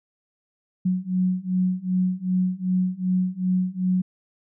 sine beating tone pair, 182.5 / 185.1 Hz, F#3 / F#3, -24 / +1 cents, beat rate 2.6 Hz, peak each -24 / -23 dBFS, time 0.85-4.02 s, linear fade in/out 10 ms, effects none

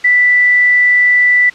sine tone with quantisation, 1975.5 Hz, B6, in tune, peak -6 dBFS, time 0.04-1.5 s, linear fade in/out 10 ms, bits 5, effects white hiss -38 dBFS RMS until 1.54 s + low-pass 4000 Hz 12 dB/octave

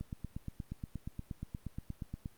click train, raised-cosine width 5 ms, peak -27 dBFS, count 20, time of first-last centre 0.01-2.259 s, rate 8.45 Hz, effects pink hiss -65 dBFS RMS until 2.37 s + Opus 32 kbps

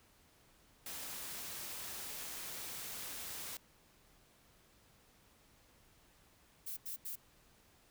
white noise, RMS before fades -45 dBFS, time 0.86-3.57 s, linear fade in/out 2 ms
violet noise bursts, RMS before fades -43 dBFS, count 3, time 6.66-7.158 s, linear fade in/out 10 ms, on 110 ms, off 84 ms
effects pink hiss -67 dBFS RMS until 7.9 s

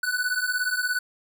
square beating tone pair, 1480 / 1497 Hz, F#6 / F#6, 0 / +20 cents, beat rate 17 Hz, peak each -28 / -27 dBFS, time 0.03-0.99 s, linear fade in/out 5 ms, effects none

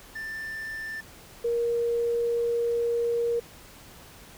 triangle / sine tone pair in turn, 1776 / 470.4 Hz, A6 / A#4, +16 / +16 cents, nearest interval octave + major seventh, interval 2300 cents, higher first, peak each -31 / -23 dBFS, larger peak second, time 0.15-1.01 / 1.44-3.4 s, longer second, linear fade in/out 10 ms, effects pink hiss -49 dBFS RMS until 4.37 s

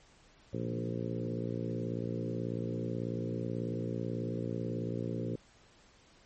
harmonic tone with a mistuned harmonic, 58.27 Hz, A#1, in tune, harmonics 2 / 3 / 4 / 5 / 6 / 7 / 8 / 9, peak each -38 / -40 / -41 / -42 / -43 / -43 / -44 / -45 dBFS, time 0.53-5.36 s, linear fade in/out 5 ms, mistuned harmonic 3, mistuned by -20 cents, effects pink hiss -62 dBFS RMS until 6.25 s + MP3 32 kbps

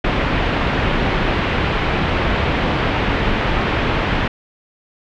pink low-pass noise, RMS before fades -18 dBFS, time 0.04-4.28 s, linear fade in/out 5 ms, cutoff 3100 Hz, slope 24 dB/octave, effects none

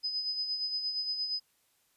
sine tone with tremolo, 5020 Hz, D#8, 15 cents sharp, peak -29 dBFS, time 0.03-1.4 s, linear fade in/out 20 ms, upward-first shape sine, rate 8.6 Hz, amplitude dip 50%, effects white hiss -71 dBFS RMS until 1.96 s + resampled to 32000 Hz

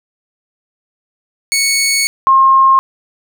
15% pulse / sine tone pair in turn, 2217 / 1068.9 Hz, C#7 / C6, 0 / +37 cents, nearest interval octave + minor second, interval 1263 cents, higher first, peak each -5 dBFS, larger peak neither, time 1.52-2.07 / 2.27-2.79 s, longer first, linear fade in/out 0 ms, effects none

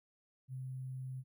sine tone with sample-and-hold, 130 Hz, C3, 11 cents flat, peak -40 dBFS, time 0.48-1.24 s, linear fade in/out 50 ms, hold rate 11025 Hz, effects none

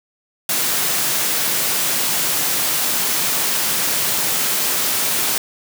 white high-pass noise, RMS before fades -19 dBFS, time 0.49-5.38 s, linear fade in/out 2 ms, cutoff 110 Hz, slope 96 dB/octave, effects none

